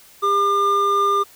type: tone pair together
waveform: triangle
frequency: 401.7 / 1202 Hz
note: G4 / D6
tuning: +42 / +40 cents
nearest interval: octave + perfect fifth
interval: 1898 cents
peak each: -20 / -14 dBFS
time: 0.22-1.24 s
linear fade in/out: 20 ms
effects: white hiss -48 dBFS RMS until 1.35 s